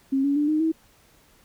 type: tone with pitch steps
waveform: sine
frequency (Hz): 270 / 282.1 / 294.8 / 308 / 321.8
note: C#4 / C#4 / D4 / D#4 / E4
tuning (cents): -45 / +30 / +7 / -17 / -42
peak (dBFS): -19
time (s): 0.12-0.72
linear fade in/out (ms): 10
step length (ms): 120
effects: pink hiss -58 dBFS RMS until 1.44 s